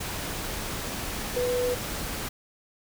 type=tone in noise; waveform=sine; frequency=493.9 Hz; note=B4; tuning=in tune; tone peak=-24 dBFS; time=1.36-1.75 s; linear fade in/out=10 ms; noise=pink; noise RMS=-33 dBFS; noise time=0-2.29 s; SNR=+6 dB; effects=none